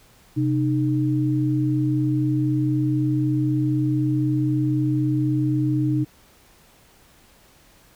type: tone pair together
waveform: sine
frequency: 129.65 / 305.7 Hz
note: C3 / D#4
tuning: -15 / -30 cents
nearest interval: octave + minor third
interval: 1485 cents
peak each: -21 dBFS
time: 0.36-6.05 s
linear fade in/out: 20 ms
effects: pink hiss -54 dBFS RMS until 7.95 s